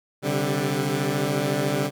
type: chord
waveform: 15% pulse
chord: C suspended second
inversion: none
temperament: equal with one note detuned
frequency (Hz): 133.02 / 146.83 / 196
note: C3 / D3 / G3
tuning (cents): +29 / 0 / 0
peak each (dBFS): -21 / -19 / -22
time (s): 0.22-1.91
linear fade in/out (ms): 50
effects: none